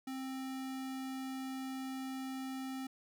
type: tone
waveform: square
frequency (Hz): 263.7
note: C4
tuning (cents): +14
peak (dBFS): -40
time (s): 0.07-2.87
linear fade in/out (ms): 5
effects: none